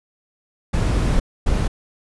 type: noise bursts at uneven times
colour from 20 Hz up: brown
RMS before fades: -18 dBFS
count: 2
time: 0.73-1.2 / 1.46-1.68 s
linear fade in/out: 10 ms
effects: resampled to 24000 Hz